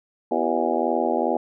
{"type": "harmonic tone with a mistuned harmonic", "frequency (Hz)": 82.41, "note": "E2", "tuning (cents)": 0, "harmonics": [3, 4, 5, 6, 7, 8, 9, 10], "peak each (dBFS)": [-28, -28, -28, -28, -28, -28, -28, -28], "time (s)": [0.31, 1.37], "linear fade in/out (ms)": 5, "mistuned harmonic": 5, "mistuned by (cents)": -100, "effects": []}